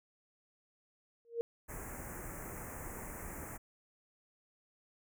sine tone with exponential growth, 466.2 Hz, A#4, in tune, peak -28 dBFS, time 1.25-1.41 s, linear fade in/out 0 ms, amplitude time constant 34 ms
pink band-stop noise, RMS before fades -45 dBFS, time 1.68-3.58 s, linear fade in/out 20 ms, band 2200 to 6700 Hz, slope 48 dB/octave
effects none

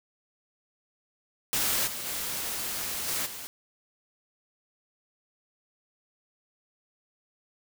white noise with level steps, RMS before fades -27 / -36 / -33 / -30 / -40 dBFS, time 1.53-3.47 s, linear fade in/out 0 ms, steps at 1.86 / 2.05 / 3.07 / 3.25 s, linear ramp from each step 20 ms, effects none

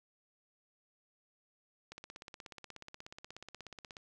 click train, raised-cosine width 0.2 ms, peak -30 dBFS, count 35, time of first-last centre 1.92-3.968 s, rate 16.6 Hz, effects none

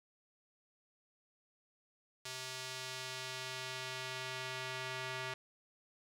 square tone with band-pass filter sweep, 129.3 Hz, C3, 20 cents flat, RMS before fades -43 dBFS, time 2.25-5.34 s, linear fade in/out 5 ms, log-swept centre 5100 to 2300 Hz, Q 0.81, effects none

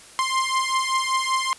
sawtooth beating tone pair, 1048 / 1053.2 Hz, C6 / C6, +2 / +11 cents, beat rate 5.2 Hz, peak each -20 dBFS, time 0.19-1.53 s, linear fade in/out 0 ms, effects white hiss -46 dBFS RMS until 1.58 s + resampled to 24000 Hz

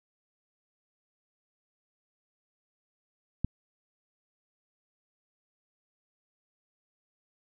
click, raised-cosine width 5 ms, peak -15 dBFS, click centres 3.446 s, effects none

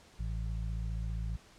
harmonic tone, 55 Hz, A1, in tune, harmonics 1 / 2 / 3, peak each -34 / -40 / -44 dBFS, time 0.19-1.37 s, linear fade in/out 10 ms, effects pink hiss -59 dBFS RMS until 1.58 s + low-pass 8000 Hz 12 dB/octave

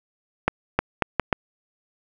accelerating click train, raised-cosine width 0.5 ms, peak -3 dBFS, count 5, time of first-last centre 0.48-1.328 s, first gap 310 ms, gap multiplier 0.75, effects none

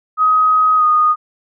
sine tone with pitch glide, 1260 to 1234.1 Hz, D#6 to D#6, +21 to -15 cents, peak -9 dBFS, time 0.17-1.16 s, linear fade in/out 50 ms, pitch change -36 cents, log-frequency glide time 0.77-0.84 s, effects none

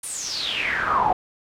brown noise with band-pass filter sweep, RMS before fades -24 dBFS, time 0.03-1.13 s, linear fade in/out 5 ms, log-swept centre 10000 to 740 Hz, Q 8.3, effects none

